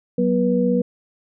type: tone cluster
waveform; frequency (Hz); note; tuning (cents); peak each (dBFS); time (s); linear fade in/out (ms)
sine; 187.3 / 243.1 / 486.5; F#3 / B3 / B4; +21 / -27 / -26; -20; 0.18-0.82; 5
effects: none